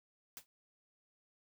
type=noise with exponential decay; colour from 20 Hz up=white; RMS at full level=-44 dBFS; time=0.37-0.46 s; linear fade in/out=0 ms; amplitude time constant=19 ms; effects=none